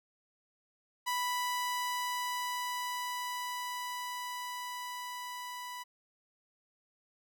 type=tone with level ramp; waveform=sawtooth; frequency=987.8 Hz; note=B5; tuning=in tune; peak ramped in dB=-27 to -37 dBFS; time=1.06-5.84 s; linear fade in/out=20 ms; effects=none